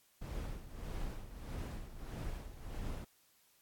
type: noise with tremolo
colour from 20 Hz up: brown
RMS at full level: -40 dBFS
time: 0.21-3.05 s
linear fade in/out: 10 ms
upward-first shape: sine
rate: 1.6 Hz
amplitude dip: 70%
effects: white hiss -70 dBFS RMS until 3.61 s + AAC 64 kbps